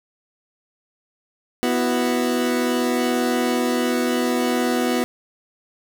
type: chord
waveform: 30% pulse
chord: B suspended fourth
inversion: none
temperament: equal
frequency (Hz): 246.9 / 329.6 / 370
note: B3 / E4 / F#4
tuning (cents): 0 / 0 / 0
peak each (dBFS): -18 / -24 / -22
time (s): 1.63-5.04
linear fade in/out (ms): 0
effects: none